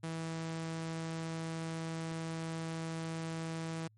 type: tone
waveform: sawtooth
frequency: 163 Hz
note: E3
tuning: 19 cents flat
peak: -33 dBFS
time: 0.03-3.88 s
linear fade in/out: 10 ms
effects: added 108 Hz sine -62 dBFS peak until 3.97 s + MP3 48 kbps